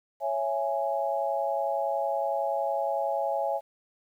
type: chord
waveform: sine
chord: C# minor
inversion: none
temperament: just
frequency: 554.4 / 665.2 / 831.5 Hz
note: C#5 / E5 / G#5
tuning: 0 / +16 / +2 cents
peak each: -30 dBFS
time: 0.2-3.61 s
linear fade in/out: 50 ms
effects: 10-bit